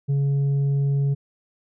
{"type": "tone with tanh clipping", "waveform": "triangle", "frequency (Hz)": 139.9, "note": "C#3", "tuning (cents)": 16, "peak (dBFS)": -19, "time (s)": [0.08, 1.15], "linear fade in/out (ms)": 20, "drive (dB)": 8, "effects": []}